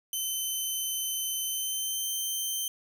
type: tone with pitch glide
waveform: 10% pulse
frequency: 3066 to 3107 Hz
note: G7 to G7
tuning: -39 to -16 cents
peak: -22 dBFS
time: 0.13-2.68 s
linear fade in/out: 2 ms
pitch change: +23 cents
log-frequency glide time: 1.45-2.08 s
effects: none